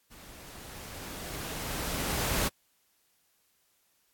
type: noise with level ramp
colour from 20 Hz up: pink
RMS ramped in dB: -51 to -28 dBFS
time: 0.1-2.49 s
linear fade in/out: 20 ms
effects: white hiss -71 dBFS RMS until 4.13 s + AAC 64 kbps